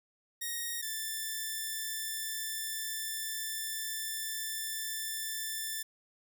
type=tone pair in turn; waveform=5% pulse; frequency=1871 / 1766 Hz; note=A#6 / A6; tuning=+6 / +6 cents; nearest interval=minor second; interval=100 cents; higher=first; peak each=-24 dBFS; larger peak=neither; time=0.41-0.82 / 0.82-5.83 s; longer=second; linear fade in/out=10 ms; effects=none